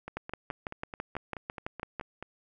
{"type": "two click trains", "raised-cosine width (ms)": 0.5, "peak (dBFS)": [-19, -24], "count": [12, 11], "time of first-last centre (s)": [[0.17, 1.997], [0.08, 2.226]], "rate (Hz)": [6.02, 4.66], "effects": []}